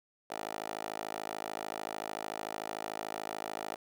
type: tone with high-pass filter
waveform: 10% pulse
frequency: 53.5 Hz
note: A1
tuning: 48 cents flat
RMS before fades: -40 dBFS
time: 0.3-3.76 s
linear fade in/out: 5 ms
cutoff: 570 Hz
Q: 2.7
effects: none